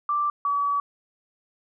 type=tone pair in turn; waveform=sine; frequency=1174.7 / 1141.3 Hz; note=D6 / D6; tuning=0 / -50 cents; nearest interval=unison; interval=50 cents; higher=first; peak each=-21 dBFS; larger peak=neither; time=0.09-0.3 / 0.45-0.8 s; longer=second; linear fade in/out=2 ms; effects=none